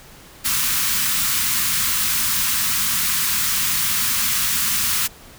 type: band-stop noise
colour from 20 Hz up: white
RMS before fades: -20 dBFS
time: 0.44-5.08 s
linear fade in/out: 20 ms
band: 250 to 1000 Hz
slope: 48 dB/octave
effects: pink hiss -44 dBFS RMS until 5.38 s